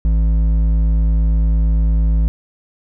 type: tone with hard clipping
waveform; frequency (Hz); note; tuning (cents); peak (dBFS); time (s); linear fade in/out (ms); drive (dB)
sine; 54.4; A1; -19; -13; 0.05-2.28; 0; 7
effects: none